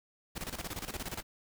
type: noise with tremolo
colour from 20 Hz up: pink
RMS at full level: -38 dBFS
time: 0.35-1.23 s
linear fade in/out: 20 ms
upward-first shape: square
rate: 17 Hz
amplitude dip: 75%
effects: none